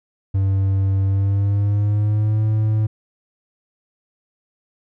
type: tone with pitch glide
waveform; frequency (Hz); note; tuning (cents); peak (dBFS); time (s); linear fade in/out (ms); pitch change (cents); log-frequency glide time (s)
triangle; 97 to 108.25; G2 to A2; -18 to -28; -13; 0.34-2.87; 10; +190; 1.05-2.43
effects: none